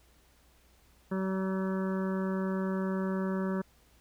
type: harmonic tone with a mistuned harmonic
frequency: 190 Hz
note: F#3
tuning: 46 cents sharp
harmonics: 1 / 2 / 3 / 5 / 6 / 7 / 8 / 9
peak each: -30 / -36 / -40 / -44 / -46 / -47 / -48 / -49 dBFS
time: 1.11-3.62 s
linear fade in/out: 10 ms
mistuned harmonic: 6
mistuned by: +16 cents
effects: added 60 Hz sine -64 dBFS peak until 4 s + pink hiss -65 dBFS RMS until 4 s